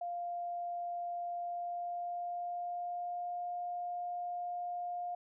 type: tone with pitch glide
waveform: sine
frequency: 698.5 to 707 Hz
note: F5 to F5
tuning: 0 to +21 cents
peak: -36 dBFS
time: 0.01-5.15 s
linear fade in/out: 5 ms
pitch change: +21 cents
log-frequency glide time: 1.36-3.39 s
effects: none